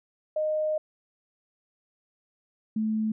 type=tone pair in turn; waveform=sine; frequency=617 / 217.8 Hz; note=D#5 / A3; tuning=-15 / -17 cents; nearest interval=octave + tritone; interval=1802 cents; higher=first; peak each=-24 dBFS; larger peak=neither; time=0.36-0.78 / 2.76-3.12 s; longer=first; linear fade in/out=5 ms; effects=none